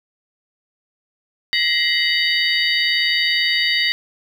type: tone cluster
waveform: sine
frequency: 1913 / 2074 / 2972 / 3734 / 4611 Hz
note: A#6 / C7 / F#7 / A#7 / D8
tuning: +44 / -16 / +7 / +2 / -33 cents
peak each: -22 dBFS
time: 1.53-3.92 s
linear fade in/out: 0 ms
effects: 7-bit